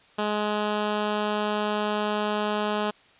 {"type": "tone", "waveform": "10% pulse", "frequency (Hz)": 210, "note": "G#3", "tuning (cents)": 19, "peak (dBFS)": -16, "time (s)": [0.18, 2.91], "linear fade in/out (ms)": 10, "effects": ["white hiss -56 dBFS RMS until 3.19 s", "resampled to 8000 Hz"]}